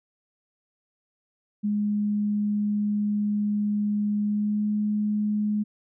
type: tone with pitch glide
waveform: sine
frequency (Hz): 207.7 to 209.9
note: G#3 to G#3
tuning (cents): 0 to +19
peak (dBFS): -22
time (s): 1.63-5.64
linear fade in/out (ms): 20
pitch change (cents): +19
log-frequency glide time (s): 4.22-4.65
effects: none